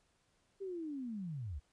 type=linear sweep; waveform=sine; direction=down; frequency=400 to 60.4 Hz; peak=-39 dBFS; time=0.6-1.6 s; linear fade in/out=20 ms; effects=pink hiss -75 dBFS RMS until 1.72 s + resampled to 22050 Hz